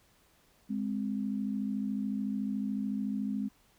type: tone pair together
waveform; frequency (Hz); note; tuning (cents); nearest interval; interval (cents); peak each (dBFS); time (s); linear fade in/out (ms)
sine; 207 / 260.8; G#3 / C4; -5 / -5; major third; 400; -32 / -35; 0.69-3.49; 20
effects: pink hiss -66 dBFS RMS until 3.78 s